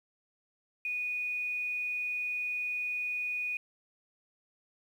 sine tone, 2470 Hz, D#7, 13 cents flat, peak -31 dBFS, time 0.85-3.57 s, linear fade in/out 2 ms, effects 10-bit

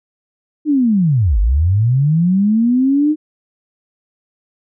sine linear two-way sweep, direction down then up, 311.1 to 46 to 311.1 Hz, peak -10 dBFS, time 0.65-3.16 s, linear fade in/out 50 ms, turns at 1.39 s, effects none

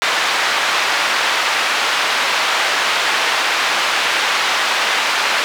pink band-pass noise, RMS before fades -17 dBFS, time 0.02-5.44 s, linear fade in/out 0 ms, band 970 to 3900 Hz, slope 12 dB/octave, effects none

